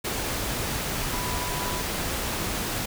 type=tone in noise; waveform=sine; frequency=987.8 Hz; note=B5; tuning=in tune; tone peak=-34 dBFS; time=1.12-1.82 s; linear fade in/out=10 ms; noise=pink; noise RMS=-29 dBFS; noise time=0.04-2.86 s; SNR=-8 dB; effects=none